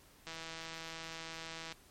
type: click train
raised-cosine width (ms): 0.2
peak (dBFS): -27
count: 238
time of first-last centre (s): 0.27-1.724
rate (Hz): 163
effects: pink hiss -62 dBFS RMS until 1.9 s + MP3 64 kbps